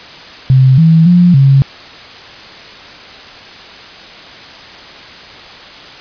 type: tone with pitch steps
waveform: sine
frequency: 131.2 / 162.6 / 176.5 / 136.6 Hz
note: C3 / E3 / F3 / C#3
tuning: +5 / -23 / +19 / -25 cents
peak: -3 dBFS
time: 0.5-1.62 s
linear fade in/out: 0 ms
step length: 280 ms
effects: white hiss -32 dBFS RMS until 6 s + resampled to 11025 Hz